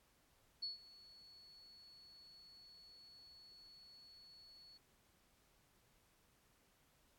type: tone with ADSR envelope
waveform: sine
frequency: 4400 Hz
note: C#8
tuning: 14 cents flat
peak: -39 dBFS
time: 0.62-4.78 s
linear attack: 12 ms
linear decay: 140 ms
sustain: -20 dB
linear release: 14 ms
effects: pink hiss -74 dBFS RMS until 7.18 s + AAC 64 kbps